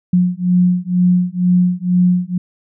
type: beating tone pair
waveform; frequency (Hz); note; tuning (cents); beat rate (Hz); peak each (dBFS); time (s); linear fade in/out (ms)
sine; 178.5 / 180.6; F3 / F#3; +38 / -42; 2.1; -14; 0.13-2.38; 5
effects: none